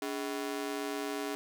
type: ring-modulated tone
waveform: sawtooth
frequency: 351.4 Hz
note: F4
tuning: 11 cents sharp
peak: -27 dBFS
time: 0.02-1.35 s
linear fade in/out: 0 ms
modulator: 64.1 Hz
effects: none